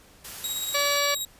white noise, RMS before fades -39 dBFS, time 0.24-0.98 s, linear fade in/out 10 ms
15% pulse tone with tremolo, 3813 Hz, A#7, 38 cents sharp, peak -19 dBFS, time 0.44-1.25 s, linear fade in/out 2 ms, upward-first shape triangle, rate 17 Hz, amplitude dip 45%
harmonic tone, 573 Hz, D5, 43 cents flat, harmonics 1 / 2 / 3 / 4 / 5 / 6 / 7 / 8 / 10, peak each -28 / -29 / -32 / -29 / -36 / -37 / -33 / -32 / -34 dBFS, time 0.74-1.15 s, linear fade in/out 10 ms
effects pink hiss -54 dBFS RMS until 1.39 s + resampled to 32000 Hz

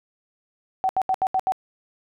sine tone bursts, 758 Hz, F#5, 42 cents sharp, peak -18 dBFS, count 6, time 0.84-1.521 s, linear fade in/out 0 ms, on 51 ms, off 75 ms, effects none

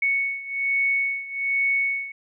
sine beating tone pair, 2217 / 2218.2 Hz, C#7 / C#7, 0 / +1 cents, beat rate 1.2 Hz, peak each -23 / -26 dBFS, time 0.02-2.12 s, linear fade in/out 5 ms, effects none

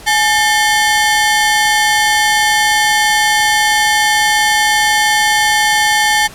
sawtooth ring-modulated tone, 1318.5 Hz, E6, in tune, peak -3 dBFS, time 0.06-6.28 s, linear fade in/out 20 ms, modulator 473 Hz, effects pink hiss -35 dBFS RMS until 6.34 s + low-pass 12000 Hz 12 dB/octave

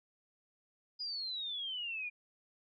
sine exponential sweep, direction down, 4978 to 2395 Hz, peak -37 dBFS, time 0.99-2.1 s, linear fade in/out 20 ms, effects none

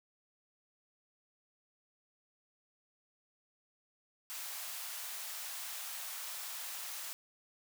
white high-pass noise, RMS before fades -43 dBFS, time 4.3-7.13 s, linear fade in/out 0 ms, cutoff 670 Hz, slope 24 dB/octave, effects none

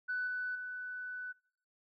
sine tone with level steps, 1494 Hz, F#6, 16 cents sharp, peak -32 / -34 / -39 dBFS, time 0.08-1.33 s, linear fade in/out 20 ms, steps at 0.27 / 0.55 s, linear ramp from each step 5 ms, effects noise-tail reverb RT60 0.7 s tail -26 dB re dry + tanh soft clip ceiling -28 dBFS

